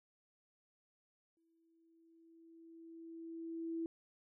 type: tone with exponential growth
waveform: sine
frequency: 329.6 Hz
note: E4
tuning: in tune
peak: -36 dBFS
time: 1.37-3.86 s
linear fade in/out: 1 ms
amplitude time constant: 540 ms
effects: none